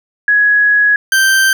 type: tone pair in turn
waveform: sine / 40% pulse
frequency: 1673 / 1564.1 Hz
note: G#6 / G6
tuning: +12 / -4 cents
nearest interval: minor second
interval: 116 cents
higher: first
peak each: -7 dBFS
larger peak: neither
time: 0.28-0.96 / 1.12-1.53 s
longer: first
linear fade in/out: 2 ms
effects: none